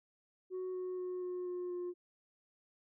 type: tone with pitch steps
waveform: sine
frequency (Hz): 370 / 367 / 364.1 / 361.1 / 358.2 / 355.3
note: F#4 / F#4 / F#4 / F#4 / F4 / F4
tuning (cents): 0 / -14 / -28 / -42 / +44 / +30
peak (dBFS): -35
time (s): 0.5-1.94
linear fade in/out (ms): 50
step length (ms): 240
effects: tanh soft clip ceiling -36 dBFS